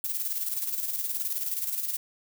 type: noise with tremolo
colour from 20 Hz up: violet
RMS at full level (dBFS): -29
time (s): 0.04-1.97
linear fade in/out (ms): 2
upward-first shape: square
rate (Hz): 19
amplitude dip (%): 50
effects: none